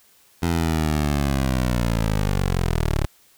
15% pulse linear sweep, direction down, 86 to 34.87 Hz, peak -13 dBFS, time 0.42-3.06 s, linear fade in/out 10 ms, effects white hiss -56 dBFS RMS until 3.37 s

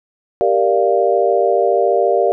sine chord, G minor seventh, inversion none, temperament equal with one note detuned, 392 / 466.2 / 587.3 / 694 Hz, G4 / Bb4 / D5 / F5, 0 / 0 / 0 / -11 cents, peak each -17 dBFS, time 0.41-2.32 s, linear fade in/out 0 ms, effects none

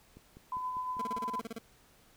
click train, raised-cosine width 3 ms, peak -38 dBFS, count 6, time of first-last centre 0.17-1.168 s, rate 5.01 Hz
sine tone with tremolo, 1009 Hz, B5, 37 cents sharp, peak -32 dBFS, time 0.52-1.4 s, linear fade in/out 2 ms, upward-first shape sine, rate 8.5 Hz, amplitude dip 35%
25% pulse tone bursts, 227 Hz, A#3, 46 cents flat, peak -34 dBFS, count 11, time 0.99-1.586 s, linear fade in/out 5 ms, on 26 ms, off 31 ms
effects pink hiss -63 dBFS RMS until 2.16 s

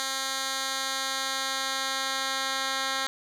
10% pulse tone with band-pass filter sweep, 267.4 Hz, C4, 38 cents sharp, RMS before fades -30 dBFS, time 0-3.07 s, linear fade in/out 0 ms, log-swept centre 5100 to 3400 Hz, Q 0.81, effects none

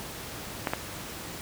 clicks, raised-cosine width 0.5 ms, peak -11 dBFS, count 2, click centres 0.672 / 0.735 s, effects pink hiss -39 dBFS RMS until 1.41 s + high-pass 60 Hz 12 dB/octave

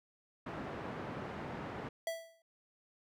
pink band-pass noise, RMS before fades -43 dBFS, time 0.46-1.89 s, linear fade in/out 5 ms, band 120 to 1500 Hz, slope 12 dB/octave
square tone with exponential decay, 659.3 Hz, E5, in tune, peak -33 dBFS, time 2.07-2.42 s, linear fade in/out 2 ms, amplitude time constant 75 ms
effects none

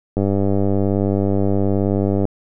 click train, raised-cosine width 2 ms, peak -6 dBFS, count 207, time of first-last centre 0.17-2.253 s, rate 98.9 Hz, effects none

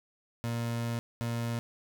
30% pulse tone bursts at uneven times, 117.2 Hz, A#2, 10 cents sharp, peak -28 dBFS, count 2, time 0.44-0.99 / 1.21-1.59 s, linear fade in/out 0 ms, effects none

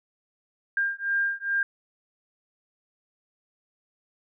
sine beating tone pair, 1600 / 1602.4 Hz, G6 / G6, +35 / +38 cents, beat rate 2.4 Hz, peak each -27 dBFS, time 0.77-1.63 s, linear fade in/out 2 ms, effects none

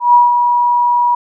sine tone with ADSR envelope, 966 Hz, B5, 39 cents flat, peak -3 dBFS, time 0-1.15 s, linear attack 140 ms, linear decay 170 ms, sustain -6 dB, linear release 5 ms, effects none

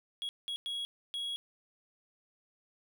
triangle tone bursts at uneven times, 3322 Hz, G#7, in tune, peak -33 dBFS, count 4, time 0.22-0.29 / 0.48-0.56 / 0.66-0.85 / 1.14-1.36 s, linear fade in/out 0 ms, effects none

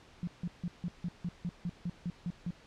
sine tone bursts, 174.61 Hz, F3, in tune, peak -32 dBFS, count 12, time 0.23-2.506 s, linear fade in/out 0 ms, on 43 ms, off 160 ms, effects pink hiss -58 dBFS RMS until 2.66 s + low-pass 5000 Hz 12 dB/octave

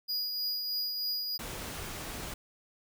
square tone with tremolo, 4896 Hz, D#8, 29 cents flat, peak -30 dBFS, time 0.08-1.38 s, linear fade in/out 20 ms, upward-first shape triangle, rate 3.2 Hz, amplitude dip 40%
pink noise, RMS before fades -40 dBFS, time 1.39-2.34 s, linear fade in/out 5 ms
effects none

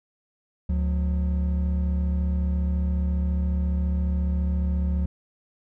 triangle tone pair together, 71.8 / 180.92 Hz, D2 / F#3, -39 / -39 cents, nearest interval octave + major third, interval 1600 cents, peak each -20 / -27 dBFS, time 0.69-5.06 s, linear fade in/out 5 ms, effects none

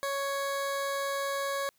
20% pulse tone, 555 Hz, C#5, 2 cents sharp, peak -25 dBFS, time 0.03-1.69 s, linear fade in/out 0 ms, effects white hiss -70 dBFS RMS until 1.78 s

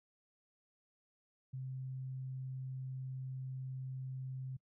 sine tone, 130.81 Hz, C3, in tune, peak -40 dBFS, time 1.53-4.57 s, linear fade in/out 10 ms, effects noise-tail reverb RT60 0.1 s tail -25 dB re dry

